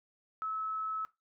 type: tone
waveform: sine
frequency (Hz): 1297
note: E6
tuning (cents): -28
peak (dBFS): -33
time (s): 0.42-1.05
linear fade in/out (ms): 0
effects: noise-tail reverb RT60 0.2 s tail -18 dB re dry